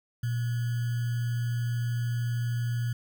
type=tone with sample-and-hold; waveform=sine; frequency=119.1 Hz; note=A#2; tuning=38 cents sharp; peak=-26 dBFS; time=0.23-2.93 s; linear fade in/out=5 ms; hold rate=1575 Hz; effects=none